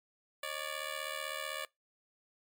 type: ring-modulated tone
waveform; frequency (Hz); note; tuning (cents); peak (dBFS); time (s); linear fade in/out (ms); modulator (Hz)
10% pulse; 579; D5; -25; -26; 0.43-1.65; 2; 37.9
effects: noise-tail reverb RT60 0.2 s tail -25 dB re dry + MP3 96 kbps